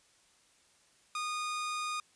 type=tone; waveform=sawtooth; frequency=1229 Hz; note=D#6; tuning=22 cents flat; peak=-30 dBFS; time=1.15-2 s; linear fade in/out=2 ms; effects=white hiss -66 dBFS RMS until 2.15 s + resampled to 22050 Hz